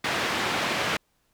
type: band-pass noise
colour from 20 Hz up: white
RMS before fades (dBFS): -27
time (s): 0.04-0.97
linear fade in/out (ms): 5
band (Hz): 110 to 2500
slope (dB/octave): 12
effects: pink hiss -70 dBFS RMS until 1.33 s